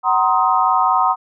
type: chord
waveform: sine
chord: C half-diminished seventh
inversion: second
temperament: just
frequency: 753.5 / 941.9 / 1046.5 / 1255.8 Hz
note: Gb5 / Bb5 / C6 / Eb6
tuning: +31 / +18 / 0 / +16 cents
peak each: -18 dBFS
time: 0.03-1.16 s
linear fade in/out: 50 ms
effects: none